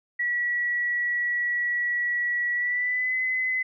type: tone with pitch glide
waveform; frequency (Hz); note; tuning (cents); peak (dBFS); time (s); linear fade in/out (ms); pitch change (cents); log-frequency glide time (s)
sine; 1934 to 2028; B6 to B6; -37 to +45; -23; 0.19-3.63; 10; +82; 2.53-3.17
effects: none